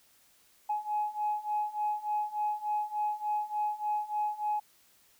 sine beating tone pair, 840 / 843.4 Hz, G#5 / G#5, +19 / +26 cents, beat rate 3.4 Hz, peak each -33 / -31 dBFS, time 0.69-4.6 s, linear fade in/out 10 ms, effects tanh soft clip ceiling -22 dBFS + white hiss -64 dBFS RMS until 5.19 s

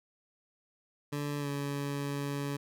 20% pulse tone with pitch glide, 145.2 to 141.88 Hz, D3 to C#3, -19 to +41 cents, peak -28 dBFS, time 1.12-2.57 s, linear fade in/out 10 ms, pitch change -40 cents, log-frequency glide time 1.39-1.48 s, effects none

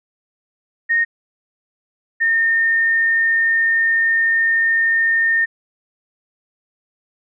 sine tone pair in turn, 1851 / 1823.4 Hz, A#6 / A#6, -13 / -39 cents, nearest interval unison, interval 26 cents, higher first, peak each -13 dBFS, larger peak neither, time 0.89-1.05 / 2.2-5.46 s, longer second, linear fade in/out 20 ms, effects none

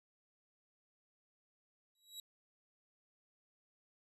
sawtooth tone with exponential growth, 3879 Hz, B7, 32 cents flat, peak -40 dBFS, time 1.95-2.2 s, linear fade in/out 2 ms, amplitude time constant 53 ms, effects resampled to 32000 Hz

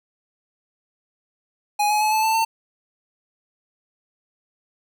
square tone with pitch steps, 831 / 844.1 / 857.3 / 870.8 / 884.5 / 898.4 Hz, G#5 / G#5 / A5 / A5 / A5 / A5, +1 / +28 / -45 / -18 / +9 / +36 cents, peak -18 dBFS, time 1.79-2.45 s, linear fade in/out 10 ms, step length 110 ms, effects none

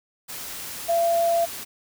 sine tone in noise, 678 Hz, E5, 49 cents sharp, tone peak -18 dBFS, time 0.88-1.46 s, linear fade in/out 20 ms, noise white, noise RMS -35 dBFS, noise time 0.28-1.65 s, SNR +14 dB, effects none

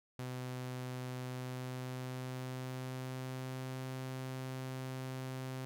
sawtooth tone with pitch glide, 126.9 to 130.24 Hz, B2 to C3, +47 to -8 cents, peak -36 dBFS, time 0.19-5.65 s, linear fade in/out 0 ms, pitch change +45 cents, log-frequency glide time 1.18-3.9 s, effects none

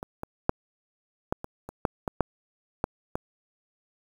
clicks, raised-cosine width 1 ms, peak -21 / -19 / -6 / -11 / -21 / -24 / -8 / -14 / -7 / -10 / -14 dBFS, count 11, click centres 0.029 / 0.234 / 0.494 / 1.325 / 1.444 / 1.69 / 1.852 / 2.078 / 2.207 / 2.841 / 3.155 s, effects 7-bit

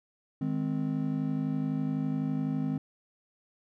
triangle chord, Ab major, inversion second, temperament just, 155.74 / 207.7 / 259.6 Hz, Eb3 / Ab3 / C4, +2 / 0 / -13 cents, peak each -30 / -33 / -29 dBFS, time 0.41-2.78 s, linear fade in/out 5 ms, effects none

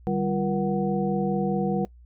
sine tone cluster, 149.9 / 194.7 / 344.9 / 475.6 / 744 Hz, D3 / G3 / F4 / A#4 / F#5, +36 / -12 / -22 / +35 / +9 cents, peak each -32 / -25 / -31 / -29 / -31 dBFS, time 0.07-1.85 s, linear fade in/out 0 ms, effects noise-tail reverb RT60 0.1 s tail -22 dB re dry + added 60 Hz sine -47 dBFS peak until 2.05 s

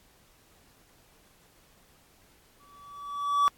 triangle tone with exponential growth, 1147 Hz, D6, 41 cents flat, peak -16 dBFS, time 2.6-3.48 s, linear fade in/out 0 ms, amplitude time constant 190 ms, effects pink hiss -61 dBFS RMS until 3.57 s + AAC 64 kbps

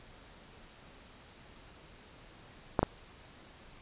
clicks, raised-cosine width 1 ms, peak -11 dBFS, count 2, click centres 2.792 / 2.83 s, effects pink hiss -55 dBFS RMS until 3.81 s + resampled to 8000 Hz

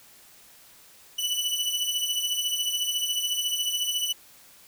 sawtooth beating tone pair, 2960 / 2974 Hz, F#7 / F#7, 0 / +8 cents, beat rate 14 Hz, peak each -27 / -24 dBFS, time 1.18-4.13 s, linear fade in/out 10 ms, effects white hiss -53 dBFS RMS until 4.67 s

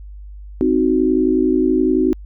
sine chord, C diminished, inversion none, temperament equal with one note detuned, 259.7 / 311.1 / 370 Hz, C4 / Eb4 / Gb4, -13 / 0 / 0 cents, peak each -17 dBFS, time 0.61-2.13 s, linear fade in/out 0 ms, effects added 50 Hz sine -32 dBFS peak until 2.25 s

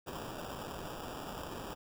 blue noise with sample-and-hold, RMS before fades -43 dBFS, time 0.06-1.75 s, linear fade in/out 20 ms, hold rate 2100 Hz, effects none

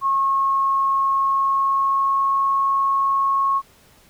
sine tone with pitch glide, 1088 to 1094.3 Hz, C#6 to C#6, -33 to -23 cents, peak -16 dBFS, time 0.01-3.62 s, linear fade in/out 50 ms, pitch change +10 cents, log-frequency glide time 1.13-2.46 s, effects pink hiss -53 dBFS RMS until 4.09 s

